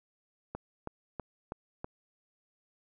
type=click train; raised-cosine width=1 ms; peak=-23 dBFS; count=5; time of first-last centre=0.55-1.844 s; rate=3.09 Hz; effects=none